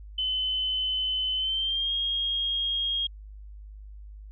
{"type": "tone with pitch glide", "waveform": "sine", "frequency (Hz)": [3037, 3255], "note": ["F#7", "G#7"], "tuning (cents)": [44, -36], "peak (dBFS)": -25, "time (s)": [0.18, 3.07], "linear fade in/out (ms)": 5, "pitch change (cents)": 120, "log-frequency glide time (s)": [1.36, 1.93], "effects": ["added 51 Hz sine -41 dBFS peak until 4.31 s"]}